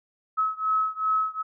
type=beating tone pair; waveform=sine; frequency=1286 / 1288.6 Hz; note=E6 / E6; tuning=-43 / -40 cents; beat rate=2.6 Hz; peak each=-25 / -26 dBFS; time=0.37-1.43 s; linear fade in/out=20 ms; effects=none